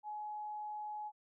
sine tone, 844 Hz, G#5, 28 cents sharp, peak -40 dBFS, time 0.03-1.12 s, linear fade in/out 50 ms, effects none

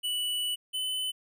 square tone pair in turn, 2960 / 3020 Hz, F#7 / F#7, 0 / +35 cents, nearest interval unison, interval 35 cents, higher second, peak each -29 / -30 dBFS, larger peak first, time 0.03-0.56 / 0.73-1.12 s, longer first, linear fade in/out 20 ms, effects none

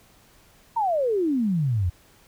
sine exponential sweep, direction down, 950 to 82.41 Hz, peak -20 dBFS, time 0.76-1.9 s, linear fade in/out 10 ms, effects pink hiss -56 dBFS RMS until 2.27 s

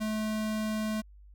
square tone, 216 Hz, A3, 32 cents flat, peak -30 dBFS, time 0-1.02 s, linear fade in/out 20 ms, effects added 50 Hz sine -50 dBFS peak until 1.34 s

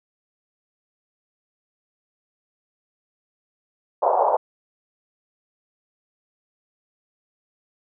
pink band-pass noise, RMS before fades -19 dBFS, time 4.02-4.37 s, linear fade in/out 10 ms, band 500 to 980 Hz, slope 48 dB/octave, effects none

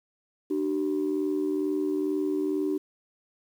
sine tone pair together, 299.5 / 381.7 Hz, D4 / G4, +34 / -46 cents, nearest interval major third, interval 420 cents, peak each -26 / -27 dBFS, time 0.5-2.78 s, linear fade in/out 10 ms, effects tanh soft clip ceiling -19 dBFS + 9-bit

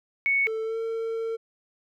sine tone, 2217 Hz, C#7, in tune, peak -20 dBFS, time 0.26-0.47 s, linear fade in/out 0 ms
triangle tone with pitch glide, 442.9 to 452.7 Hz, A4 to A4, +11 to +49 cents, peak -25 dBFS, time 0.46-1.37 s, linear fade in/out 20 ms, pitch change +38 cents, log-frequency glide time 0.63-0.78 s
effects none

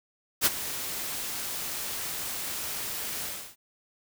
white noise with ADSR envelope, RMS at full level -20 dBFS, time 0.41-3.56 s, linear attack 48 ms, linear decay 29 ms, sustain -14 dB, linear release 310 ms, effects none

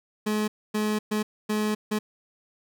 30% pulse tone bursts at uneven times, 212.7 Hz, G#3, 42 cents sharp, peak -21 dBFS, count 5, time 0.26-0.48 / 0.74-0.99 / 1.11-1.23 / 1.49-1.75 / 1.91-1.99 s, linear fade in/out 10 ms, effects none

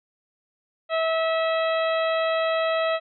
harmonic tone, 649 Hz, E5, 27 cents flat, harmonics 1 / 2 / 3 / 4 / 5 / 6, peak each -22 / -28 / -32 / -34 / -36 / -38 dBFS, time 0.89-3 s, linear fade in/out 50 ms, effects none

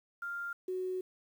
sine tone pair in turn, 1396.9 / 370 Hz, F6 / F#4, 0 / 0 cents, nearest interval octave + major seventh, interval 2300 cents, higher first, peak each -36 / -33 dBFS, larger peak second, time 0.22-0.53 / 0.68-1.01 s, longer second, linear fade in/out 5 ms, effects 10-bit

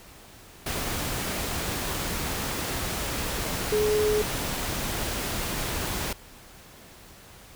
sine tone in noise, 424 Hz, G#4, 36 cents sharp, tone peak -21 dBFS, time 3.72-4.22 s, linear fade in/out 5 ms, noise pink, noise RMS -30 dBFS, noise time 0.66-6.13 s, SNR +6 dB, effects pink hiss -49 dBFS RMS until 7.55 s

